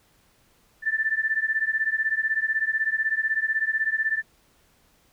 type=beating tone pair; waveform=sine; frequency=1760 / 1776 Hz; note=A6 / A6; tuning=0 / +16 cents; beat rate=16 Hz; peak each=-25 dBFS; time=0.82-4.23 s; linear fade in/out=50 ms; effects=pink hiss -62 dBFS RMS until 5.12 s